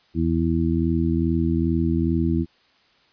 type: harmonic tone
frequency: 82.41 Hz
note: E2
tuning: in tune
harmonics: 1 / 2 / 3 / 4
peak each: -24 / -24 / -24 / -24 dBFS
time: 0.14-2.46 s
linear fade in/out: 50 ms
effects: white hiss -59 dBFS RMS until 3.12 s + resampled to 11025 Hz

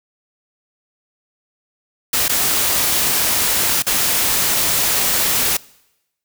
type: noise with dropouts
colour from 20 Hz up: white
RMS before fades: -17 dBFS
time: 2.13-5.57 s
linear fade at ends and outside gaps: 5 ms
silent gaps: 2.282-2.293 / 3.823-3.866 s
effects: noise-tail reverb RT60 0.9 s tail -23 dB re dry

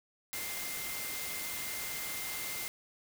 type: tone in noise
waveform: sine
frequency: 2093 Hz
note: C7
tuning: in tune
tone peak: -44 dBFS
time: 0.33-2.68 s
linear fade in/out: 0 ms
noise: white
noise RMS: -39 dBFS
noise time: 0.33-2.68 s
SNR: -8 dB
effects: none

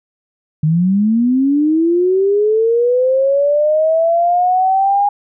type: linear sweep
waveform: sine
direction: up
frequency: 149.6 to 819 Hz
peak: -10 dBFS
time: 0.63-5.09 s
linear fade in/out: 5 ms
effects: none

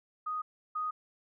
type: tone pair in turn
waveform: sine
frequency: 1244.5 / 1244.5 Hz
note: D#6 / D#6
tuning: 0 / 0 cents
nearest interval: unison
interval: 0 cents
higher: neither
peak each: -32 / -31 dBFS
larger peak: second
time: 0.26-0.42 / 0.75-0.91 s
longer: neither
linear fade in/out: 10 ms
effects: none

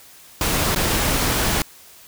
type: noise with dropouts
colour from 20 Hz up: pink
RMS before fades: -20 dBFS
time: 0.41-1.62 s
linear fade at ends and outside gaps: 1 ms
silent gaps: 0.748-0.76 s
effects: white hiss -46 dBFS RMS until 2.07 s

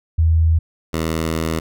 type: tone pair in turn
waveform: sine / 10% pulse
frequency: 81.1 / 80.79 Hz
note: E2 / E2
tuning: -28 / -34 cents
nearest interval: unison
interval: 6 cents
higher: first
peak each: -11 / -11 dBFS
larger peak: neither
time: 0.18-0.59 / 0.93-1.6 s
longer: second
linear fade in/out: 10 ms
effects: none

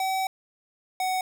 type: tone pair in turn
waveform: square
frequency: 762 / 745.9 Hz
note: G5 / F#5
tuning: -49 / +14 cents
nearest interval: unison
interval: 37 cents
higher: first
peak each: -25 dBFS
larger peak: neither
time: 0-0.27 / 1-1.21 s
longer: first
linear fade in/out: 2 ms
effects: none

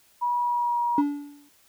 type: tone with pitch glide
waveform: sine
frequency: 968 to 954.1 Hz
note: B5 to A#5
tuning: -35 to +40 cents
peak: -22 dBFS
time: 0.21-1.02 s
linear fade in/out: 20 ms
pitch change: -25 cents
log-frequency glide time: 0.4-0.79 s
type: tone with exponential decay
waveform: triangle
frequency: 288.5 Hz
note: D4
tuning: 31 cents flat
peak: -15 dBFS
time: 0.98-1.49 s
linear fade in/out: 2 ms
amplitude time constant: 110 ms
effects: white hiss -60 dBFS RMS until 1.68 s

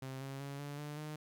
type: tone with pitch steps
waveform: sawtooth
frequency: 132.5 / 136.23 / 140.05 / 143.99 / 148.04 / 152.2 Hz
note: C3 / C#3 / C#3 / D3 / D3 / D#3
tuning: +22 / -30 / +18 / -34 / +14 / -38 cents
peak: -38 dBFS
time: 0.02-1.16 s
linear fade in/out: 5 ms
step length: 190 ms
effects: 13-bit

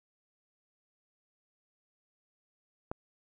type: click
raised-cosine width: 1 ms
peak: -21 dBFS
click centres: 2.915 s
effects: none

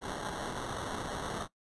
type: noise with sample-and-hold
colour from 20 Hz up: white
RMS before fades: -38 dBFS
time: 0.01-1.48 s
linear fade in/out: 50 ms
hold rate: 2450 Hz
effects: noise-tail reverb RT60 0.1 s tail -17 dB re dry + resampled to 24000 Hz

